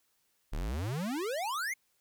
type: exponential sweep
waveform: square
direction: up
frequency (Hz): 32.69 to 2217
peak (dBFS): -33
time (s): 0.52-1.74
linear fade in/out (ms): 10
effects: white hiss -74 dBFS RMS until 2 s